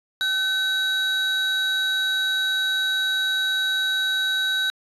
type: tone pair together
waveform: triangle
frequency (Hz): 1526 / 3845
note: G6 / B7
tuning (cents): -47 / -47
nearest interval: octave + major third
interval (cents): 1600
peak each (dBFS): -20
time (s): 0.21-4.7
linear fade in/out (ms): 0
effects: tanh soft clip ceiling -16 dBFS + resampled to 32000 Hz

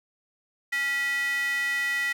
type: tone with high-pass filter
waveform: square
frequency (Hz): 278.2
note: C#4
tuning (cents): +6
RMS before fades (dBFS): -27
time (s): 0.72-2.13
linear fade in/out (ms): 10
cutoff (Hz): 1900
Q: 7.4
effects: none

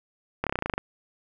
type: slowing click train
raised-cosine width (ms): 0.5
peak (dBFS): -11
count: 11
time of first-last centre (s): 0.44-0.78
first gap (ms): 27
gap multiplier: 1.05
effects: none

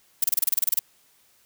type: noise bursts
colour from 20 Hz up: violet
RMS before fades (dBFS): -20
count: 12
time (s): 0.22-0.792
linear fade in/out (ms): 5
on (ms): 22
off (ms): 28
effects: white hiss -61 dBFS RMS until 1.45 s

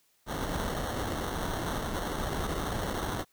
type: noise with sample-and-hold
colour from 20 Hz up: pink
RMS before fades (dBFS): -33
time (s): 0.26-3.25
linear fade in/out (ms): 50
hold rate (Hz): 2450
effects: white hiss -69 dBFS RMS until 3.32 s

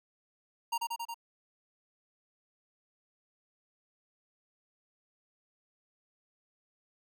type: tone with echo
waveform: square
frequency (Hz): 932.3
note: A#5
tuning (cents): 0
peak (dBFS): -30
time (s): 0.72-0.78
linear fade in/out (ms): 10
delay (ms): 91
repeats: 4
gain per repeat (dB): -2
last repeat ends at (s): 1.144
effects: none

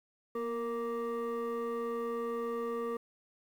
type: tone with frequency modulation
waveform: sine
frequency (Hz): 465.2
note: A#4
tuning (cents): -4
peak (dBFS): -31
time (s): 0.35-2.97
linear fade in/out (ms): 5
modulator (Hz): 703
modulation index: 0.85
effects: tanh soft clip ceiling -30 dBFS + 10-bit

